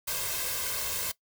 white noise with comb filter, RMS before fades -32 dBFS, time 0.07-1.12 s, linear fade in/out 10 ms, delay 1.9 ms, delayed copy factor +0.75, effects noise-tail reverb RT60 0.1 s tail -19 dB re dry

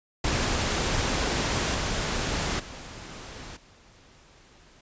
pink noise with level steps, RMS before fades -26 / -28 / -41 / -55 dBFS, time 0.24-4.81 s, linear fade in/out 5 ms, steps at 1.74 / 2.59 / 3.56 s, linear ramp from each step 10 ms, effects resampled to 16000 Hz

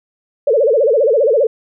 sine tone with vibrato, 505 Hz, B4, 39 cents sharp, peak -9 dBFS, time 0.47-1.47 s, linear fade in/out 5 ms, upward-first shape sine, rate 15 Hz, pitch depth 270 cents each way, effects none

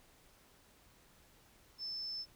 sine tone, 5274 Hz, E8, in tune, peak -39 dBFS, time 1.78-2.26 s, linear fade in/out 50 ms, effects pink hiss -65 dBFS RMS until 2.35 s

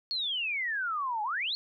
sine exponential two-way sweep, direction down then up, 4400 to 821 to 4400 Hz, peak -29 dBFS, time 0.11-1.55 s, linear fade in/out 0 ms, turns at 1.23 s, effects none

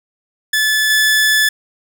sawtooth tone with level steps, 1732 Hz, A6, 28 cents flat, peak -9 / -7 dBFS, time 0.53-1.49 s, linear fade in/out 5 ms, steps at 0.9 s, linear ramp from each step 2 ms, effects none

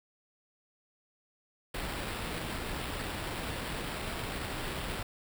pink noise with sample-and-hold, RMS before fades -37 dBFS, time 1.74-5.03 s, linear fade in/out 5 ms, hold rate 6300 Hz, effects none

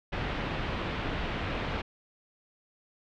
pink low-pass noise, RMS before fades -33 dBFS, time 0.12-1.82 s, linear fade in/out 10 ms, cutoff 3300 Hz, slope 24 dB/octave, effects none

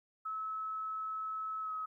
sine tone with pitch glide, 1296 to 1275.9 Hz, E6 to D#6, -30 to +43 cents, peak -36 dBFS, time 0.25-1.86 s, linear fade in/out 10 ms, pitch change -27 cents, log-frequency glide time 1.61-1.72 s, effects 13-bit

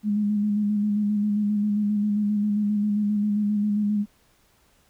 sine tone with vibrato, 207.7 Hz, G#3, in tune, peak -20 dBFS, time 0.03-4.06 s, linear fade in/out 50 ms, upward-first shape square, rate 7.5 Hz, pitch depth 24 cents each way, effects pink hiss -62 dBFS RMS until 4.89 s

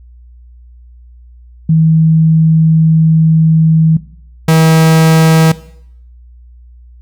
sine / 45% pulse tone pair in turn, 160 / 160.58 Hz, D#3 / E3, +49 / -45 cents, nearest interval unison, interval 6 cents, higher second, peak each -5 dBFS, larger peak neither, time 1.69-3.97 / 4.48-5.52 s, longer first, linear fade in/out 5 ms, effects noise-tail reverb RT60 0.7 s tail -18 dB re dry + added 60 Hz sine -35 dBFS peak until 7.01 s

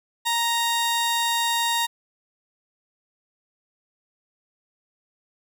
sawtooth tone pair together, 932.3 / 1864.6 Hz, A#5 / A#6, 0 / 0 cents, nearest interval octave, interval 1200 cents, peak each -19 dBFS, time 0.25-1.87 s, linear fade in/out 20 ms, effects none

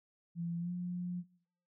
sine tone with pitch glide, 170 to 177.73 Hz, F3 to F3, -46 to +31 cents, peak -35 dBFS, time 0.35-1.24 s, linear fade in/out 50 ms, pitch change +77 cents, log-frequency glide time 0.59-0.71 s, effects noise-tail reverb RT60 0.6 s tail -21 dB re dry

